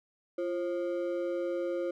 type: ring-modulated tone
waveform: triangle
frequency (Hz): 440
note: A4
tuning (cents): 0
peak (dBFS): -25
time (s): 0.38-1.91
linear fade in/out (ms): 5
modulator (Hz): 94.4
effects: none